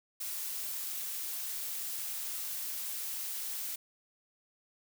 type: noise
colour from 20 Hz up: blue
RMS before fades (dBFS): -38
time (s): 0.2-3.76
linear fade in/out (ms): 10
effects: none